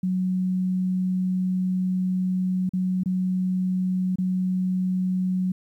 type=tone with dropouts; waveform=sine; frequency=184.7 Hz; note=F#3; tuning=3 cents flat; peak=-21 dBFS; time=0.03-5.52 s; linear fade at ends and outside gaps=5 ms; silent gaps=2.693-2.734 / 3.035-3.058 / 4.158-4.184 s; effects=10-bit